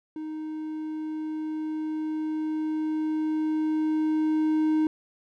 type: tone with level ramp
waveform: triangle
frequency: 311.1 Hz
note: D#4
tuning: in tune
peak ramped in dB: -30 to -18 dBFS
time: 0.16-4.87 s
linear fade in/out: 2 ms
effects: none